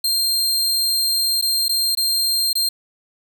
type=tone with dropouts; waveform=sawtooth; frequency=4186 Hz; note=C8; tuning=in tune; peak=-14 dBFS; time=0.04-2.69 s; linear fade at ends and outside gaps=5 ms; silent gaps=1.414-1.423 / 1.683-1.692 / 1.951-1.972 / 2.531-2.553 s; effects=none